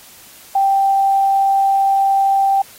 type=tone; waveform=sine; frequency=784 Hz; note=G5; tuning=in tune; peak=-11 dBFS; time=0.55-2.62 s; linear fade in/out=5 ms; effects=white hiss -42 dBFS RMS until 2.78 s + AAC 48 kbps